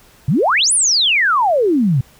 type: exponential two-way sweep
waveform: sine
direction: up then down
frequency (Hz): 119.8 to 10410 to 119.8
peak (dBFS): -11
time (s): 0.28-2.01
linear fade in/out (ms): 5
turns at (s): 0.73
effects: pink hiss -48 dBFS RMS until 2.19 s